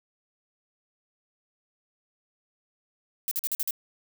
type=noise bursts; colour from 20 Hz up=violet; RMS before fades=-28 dBFS; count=6; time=3.28-3.708 s; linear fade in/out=0 ms; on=33 ms; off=46 ms; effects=none